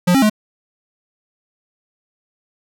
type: tone with pitch steps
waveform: square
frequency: 178 / 270.1 / 213.2 Hz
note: F3 / C#4 / G#3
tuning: +33 / -45 / +46 cents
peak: -11 dBFS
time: 0.07-0.298 s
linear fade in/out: 10 ms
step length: 76 ms
effects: none